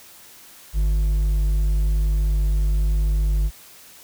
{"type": "tone with hard clipping", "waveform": "triangle", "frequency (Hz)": 50.5, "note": "G#1", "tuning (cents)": -48, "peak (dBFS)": -18, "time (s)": [0.73, 3.51], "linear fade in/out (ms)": 50, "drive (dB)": 8, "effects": ["white hiss -46 dBFS RMS until 4.03 s"]}